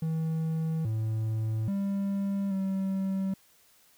triangle tone with pitch steps, 160.7 / 110.2 / 197.9 / 192.3 Hz, E3 / A2 / G3 / G3, -44 / +3 / +17 / -33 cents, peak -25 dBFS, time 0.02-3.34 s, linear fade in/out 5 ms, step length 830 ms, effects white hiss -62 dBFS RMS until 3.97 s

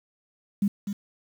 sine tone with echo, 201.2 Hz, G3, 45 cents sharp, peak -19 dBFS, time 0.62-0.68 s, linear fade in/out 5 ms, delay 250 ms, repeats 1, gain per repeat -8 dB, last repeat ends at 0.93 s, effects 8-bit

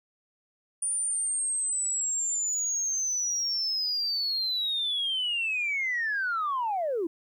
sine linear sweep, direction down, 9397 to 311.1 Hz, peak -25 dBFS, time 0.82-7.07 s, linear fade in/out 5 ms, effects tanh soft clip ceiling -22 dBFS + 11-bit

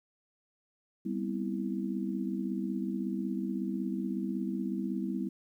sine chord, C major seventh, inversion second, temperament just, 196.22 / 245.3 / 261.6 / 327 Hz, G3 / B3 / C4 / E4, +2 / -12 / 0 / -14 cents, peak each -34 / -37 / -40 / -37 dBFS, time 1.05-5.29 s, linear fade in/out 10 ms, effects 11-bit

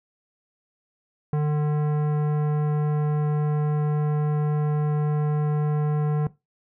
sine tone with tanh clipping, 149.7 Hz, D3, 33 cents sharp, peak -22 dBFS, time 1.33-6.27 s, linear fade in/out 2 ms, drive 15 dB, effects noise-tail reverb RT60 0.2 s tail -17 dB re dry

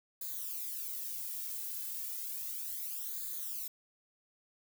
violet noise with flanger, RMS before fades -40 dBFS, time 0.21-3.68 s, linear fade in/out 5 ms, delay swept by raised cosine 0.35 to 2.15 ms, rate 0.33 Hz, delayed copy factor -0.85, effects none

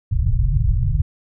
pink low-pass noise, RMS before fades -17 dBFS, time 0.11-1.02 s, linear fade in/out 10 ms, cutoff 150 Hz, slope 96 dB/octave, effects none

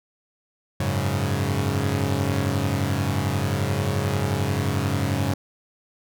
sawtooth chord, F# suspended second, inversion none, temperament equal, 92.5 / 103.83 / 138.59 Hz, F#2 / G#2 / C#3, 0 / 0 / 0 cents, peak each -22 dBFS, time 0.8-5.34 s, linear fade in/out 5 ms, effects none

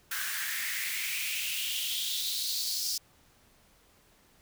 white noise with high-pass filter sweep, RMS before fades -33 dBFS, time 0.11-2.98 s, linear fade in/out 5 ms, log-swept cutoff 1500 to 5100 Hz, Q 4.8, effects pink hiss -63 dBFS RMS until 4.41 s

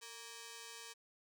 5% pulse ring-modulated tone, 698 Hz, F5, 1 cent flat, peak -35 dBFS, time 0.01-0.94 s, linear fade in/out 20 ms, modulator 242 Hz, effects none

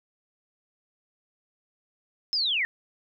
sine linear sweep, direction down, 5274 to 1760 Hz, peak -23 dBFS, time 2.33-2.65 s, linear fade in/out 0 ms, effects none

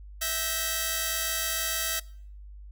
5% pulse tone cluster, 657 / 1563 / 1885 Hz, E5 / G6 / A#6, -6 / -6 / +19 cents, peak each -21 dBFS, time 0.21-2 s, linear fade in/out 10 ms, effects noise-tail reverb RT60 0.6 s tail -24 dB re dry + added 50 Hz sine -42 dBFS peak until 2.71 s

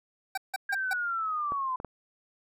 25% pulse tone bursts, 772 Hz, G5, 27 cents flat, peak -25 dBFS, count 4, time 0.35-0.934 s, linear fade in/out 5 ms, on 26 ms, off 160 ms
sine linear sweep, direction down, 1618 to 1007 Hz, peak -28 dBFS, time 0.69-1.76 s, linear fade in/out 5 ms
clicks, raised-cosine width 1 ms, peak -24 dBFS, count 3, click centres 1.521 / 1.801 / 1.847 s
effects none

